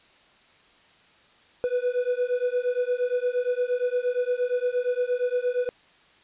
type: beating tone pair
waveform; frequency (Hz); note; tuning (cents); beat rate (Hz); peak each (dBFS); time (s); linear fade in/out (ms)
triangle; 490 / 498.6; B4 / B4; -14 / +16; 8.6; -24 / -24; 1.64-5.69; 0
effects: white hiss -57 dBFS RMS until 6.23 s + resampled to 8000 Hz